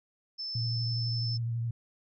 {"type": "tone", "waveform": "sine", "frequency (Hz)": 5274, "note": "E8", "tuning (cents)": 0, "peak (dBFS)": -34, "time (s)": [0.38, 1.38], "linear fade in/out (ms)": 20}
{"type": "tone with vibrato", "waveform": "sine", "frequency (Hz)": 116.54, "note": "A#2", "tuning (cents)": 0, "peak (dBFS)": -29, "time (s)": [0.55, 1.71], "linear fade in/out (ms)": 5, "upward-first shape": "triangle", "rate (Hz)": 12, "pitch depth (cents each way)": 33}
{"effects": []}